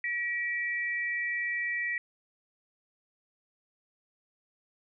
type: tone pair together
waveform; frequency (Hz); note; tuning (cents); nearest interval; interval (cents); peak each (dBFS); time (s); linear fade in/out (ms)
sine; 1924.5 / 2325; B6 / D7; -45 / -18; minor third; 327; -30 / -35; 0.04-1.98; 2
effects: none